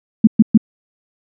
sine tone bursts, 220 Hz, A3, in tune, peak -3 dBFS, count 3, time 0.24-0.576 s, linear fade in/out 5 ms, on 32 ms, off 120 ms, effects none

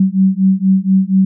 sine beating tone pair, 188.7 / 192.9 Hz, F#3 / G3, +34 / -28 cents, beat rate 4.2 Hz, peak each -12 dBFS, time 0-1.25 s, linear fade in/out 5 ms, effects none

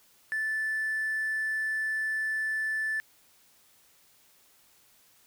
triangle tone with hard clipping, 1754 Hz, A6, 6 cents flat, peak -28 dBFS, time 0.32-3 s, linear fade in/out 0 ms, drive 4 dB, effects white hiss -62 dBFS RMS until 5.26 s

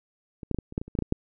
clicks, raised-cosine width 3 ms, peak -25 / -14 / -15 / -17 / -28 / -13 / -21 / -30 / -20 / -10 / -15 / -10 dBFS, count 12, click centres 0.432 / 0.513 / 0.546 / 0.587 / 0.724 / 0.779 / 0.815 / 0.88 / 0.952 / 0.989 / 1.023 / 1.124 s, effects none

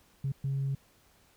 sine tone bursts at uneven times, 136.8 Hz, C#3, 23 cents flat, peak -27 dBFS, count 2, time 0.24-0.32 / 0.44-0.75 s, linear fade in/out 5 ms, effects tanh soft clip ceiling -25 dBFS + pink hiss -64 dBFS RMS until 1.36 s

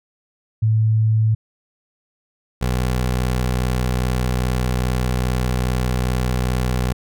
sine / 20% pulse tone pair in turn, 110 / 62.44 Hz, A2 / B1, 0 / +20 cents, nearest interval minor seventh, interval 980 cents, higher first, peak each -13 dBFS, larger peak neither, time 0.62-1.35 / 2.61-6.93 s, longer second, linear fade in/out 10 ms, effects none

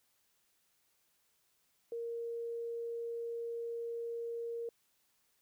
sine tone, 466.2 Hz, A#4, in tune, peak -37 dBFS, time 1.92-4.69 s, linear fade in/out 2 ms, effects white hiss -75 dBFS RMS until 5.41 s

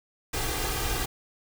pink noise with comb filter, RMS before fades -29 dBFS, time 0.33-1.06 s, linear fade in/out 10 ms, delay 2.5 ms, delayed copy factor +0.7, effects none

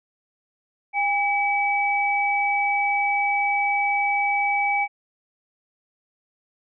sine tone pair together, 809 / 2288 Hz, G#5 / D7, -46 / -46 cents, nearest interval octave + tritone, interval 1800 cents, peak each -22 dBFS, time 0.93-4.88 s, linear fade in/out 50 ms, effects none

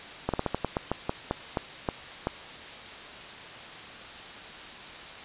slowing click train, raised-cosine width 1 ms, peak -12 dBFS, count 13, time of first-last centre 0.29-2.271 s, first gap 47 ms, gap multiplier 1.21, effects white hiss -42 dBFS RMS until 5.24 s + resampled to 8000 Hz

